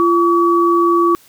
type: tone pair together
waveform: sine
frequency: 343.1 / 1138 Hz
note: F4 / C#6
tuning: -31 / +45 cents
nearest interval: octave + major sixth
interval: 2076 cents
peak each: -12 / -13 dBFS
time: 0-1.15 s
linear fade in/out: 0 ms
effects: white hiss -48 dBFS RMS until 1.28 s